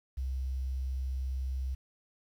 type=tone with quantisation; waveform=sine; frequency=65.3 Hz; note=C2; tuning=3 cents flat; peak=-31 dBFS; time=0.17-1.75 s; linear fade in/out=10 ms; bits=10; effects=none